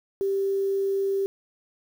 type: tone with quantisation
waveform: sine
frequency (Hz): 392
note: G4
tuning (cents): 0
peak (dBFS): -22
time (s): 0.21-1.26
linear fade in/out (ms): 0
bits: 8
effects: none